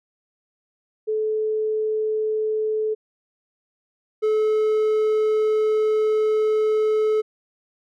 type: tone pair in turn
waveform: sine / triangle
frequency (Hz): 433 / 431.5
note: A4 / A4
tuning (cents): -28 / -34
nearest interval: unison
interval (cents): 6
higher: first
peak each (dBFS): -20 / -15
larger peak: second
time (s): 1.07-2.95 / 4.22-7.22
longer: second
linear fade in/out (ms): 20
effects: none